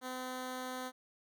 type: tone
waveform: 10% pulse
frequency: 255.3 Hz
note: C4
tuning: 42 cents flat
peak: -31 dBFS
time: 0.01-0.92 s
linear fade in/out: 50 ms
effects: none